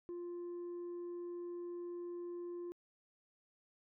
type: tone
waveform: sine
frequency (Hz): 349.2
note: F4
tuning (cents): 0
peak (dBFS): -39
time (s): 0.09-2.72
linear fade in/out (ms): 0
effects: tanh soft clip ceiling -41 dBFS